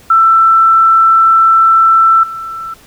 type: tone with level steps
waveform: sine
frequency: 1333 Hz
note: E6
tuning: 19 cents sharp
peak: -4 / -20 dBFS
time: 0.1-2.74 s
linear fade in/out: 5 ms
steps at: 2.23 s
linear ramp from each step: 5 ms
effects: pink hiss -42 dBFS RMS until 2.86 s